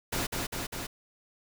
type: noise with echo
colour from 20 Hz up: pink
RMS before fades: -31 dBFS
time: 0.12-0.27 s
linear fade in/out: 10 ms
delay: 200 ms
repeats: 3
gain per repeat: -2 dB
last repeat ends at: 0.87 s
effects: none